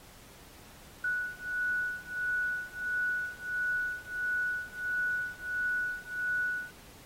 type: beating tone pair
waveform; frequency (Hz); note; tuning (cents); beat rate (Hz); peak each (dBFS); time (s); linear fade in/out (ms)
sine; 1473 / 1474.5; F#6 / F#6; -8 / -6; 1.5; -34 / -33; 1.04-6.71; 5
effects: pink hiss -54 dBFS RMS until 7.05 s + AAC 48 kbps